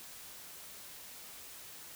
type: silence
effects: white hiss -50 dBFS RMS until 1.95 s